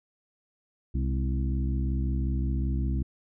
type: harmonic tone with a mistuned harmonic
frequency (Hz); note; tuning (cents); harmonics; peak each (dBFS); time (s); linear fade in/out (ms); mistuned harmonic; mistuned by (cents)
65.41; C2; 0; 1 / 2 / 3 / 4 / 5; -26 / -32 / -36 / -38 / -40; 0.94-3.03; 10; 3; +71
effects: none